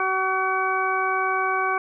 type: harmonic tone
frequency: 378.3 Hz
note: F#4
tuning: 38 cents sharp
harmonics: 1 / 2 / 3 / 4 / 6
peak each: -29 / -27 / -24 / -27 / -30 dBFS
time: 0-1.78 s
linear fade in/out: 2 ms
effects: none